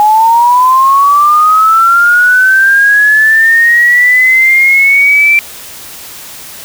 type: linear sweep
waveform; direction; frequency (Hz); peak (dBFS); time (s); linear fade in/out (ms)
sine; up; 832 to 2349; -3; 0-5.39; 0
effects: white hiss -28 dBFS RMS until 6.64 s